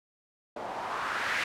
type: noise with low-pass filter sweep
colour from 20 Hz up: blue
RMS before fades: -33 dBFS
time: 0.56-1.44 s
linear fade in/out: 5 ms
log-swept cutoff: 660 to 2000 Hz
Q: 2.1
effects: none